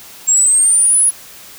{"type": "exponential sweep", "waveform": "sine", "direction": "up", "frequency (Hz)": [7459, 10548], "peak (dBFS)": -8, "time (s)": [0.27, 1.11], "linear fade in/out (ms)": 20, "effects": ["white hiss -37 dBFS RMS until 1.58 s"]}